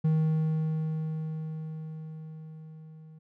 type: tone with level ramp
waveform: triangle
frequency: 157.6 Hz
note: D#3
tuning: 23 cents sharp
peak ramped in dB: -19 to -45 dBFS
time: 0.04-3.19 s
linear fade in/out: 10 ms
effects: none